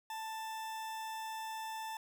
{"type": "tone", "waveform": "40% pulse", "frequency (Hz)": 884, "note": "A5", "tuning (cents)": 8, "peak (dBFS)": -39, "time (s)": [0.1, 1.97], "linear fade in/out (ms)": 2, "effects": []}